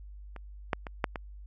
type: clicks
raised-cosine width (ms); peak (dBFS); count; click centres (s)
0.5; -28 / -11 / -23 / -10 / -19; 5; 0.363 / 0.732 / 0.868 / 1.042 / 1.158
effects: added 50 Hz sine -43 dBFS peak until 1.46 s + MP3 96 kbps